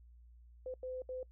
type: tone bursts at uneven times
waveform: sine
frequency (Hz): 511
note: C5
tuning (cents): -41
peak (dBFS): -39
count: 3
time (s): 0.66-0.74 / 0.83-1.02 / 1.09-1.23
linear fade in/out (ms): 2
effects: noise-tail reverb RT60 0.1 s tail -25 dB re dry + added 59 Hz sine -56 dBFS peak until 1.31 s